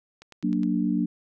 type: click train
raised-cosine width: 0.2 ms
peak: -28 dBFS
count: 5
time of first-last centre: 0.22-0.633 s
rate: 9.69 Hz
type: chord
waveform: sine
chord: Gb augmented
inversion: none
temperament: equal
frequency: 185 / 233.1 / 293.7 Hz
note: Gb3 / Bb3 / D4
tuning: 0 / 0 / 0 cents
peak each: -26 dBFS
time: 0.43-1.06 s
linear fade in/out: 10 ms
effects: none